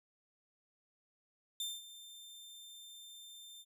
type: tone with ADSR envelope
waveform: sawtooth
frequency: 3585 Hz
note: A7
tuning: 32 cents sharp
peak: -33 dBFS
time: 1.6-3.65 s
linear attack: 3 ms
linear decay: 210 ms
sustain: -15 dB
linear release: 44 ms
effects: none